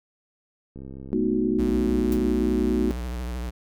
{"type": "click train", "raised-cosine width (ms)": 3, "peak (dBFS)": -27, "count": 100, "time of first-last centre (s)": [0.76, 2.244], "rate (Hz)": 66.7}
{"type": "chord", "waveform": "sine", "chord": "B dominant seventh", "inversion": "third", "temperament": "equal with one note detuned", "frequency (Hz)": [216.6, 246.9, 311.1, 370], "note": ["A3", "B3", "D#4", "F#4"], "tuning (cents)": [-27, 0, 0, 0], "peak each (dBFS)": -26, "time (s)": [1.13, 2.91], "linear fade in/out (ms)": 0}
{"type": "tone with vibrato", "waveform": "square", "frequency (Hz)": 61, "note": "B1", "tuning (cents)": -21, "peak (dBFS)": -29, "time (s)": [1.58, 3.51], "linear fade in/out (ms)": 20, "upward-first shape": "sine", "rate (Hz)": 13, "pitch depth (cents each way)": 89}
{"type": "noise with exponential decay", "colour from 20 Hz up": "white", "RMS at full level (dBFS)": -35, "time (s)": [2.12, 2.22], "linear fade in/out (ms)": 1, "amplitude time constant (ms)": 21}
{"effects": []}